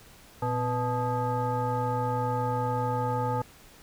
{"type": "tone with frequency modulation", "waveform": "sine", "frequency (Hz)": 493.9, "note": "B4", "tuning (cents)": 0, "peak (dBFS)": -25, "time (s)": [0.42, 3.42], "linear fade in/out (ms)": 5, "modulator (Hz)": 375, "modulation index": 1.6, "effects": ["pink hiss -53 dBFS RMS until 3.82 s"]}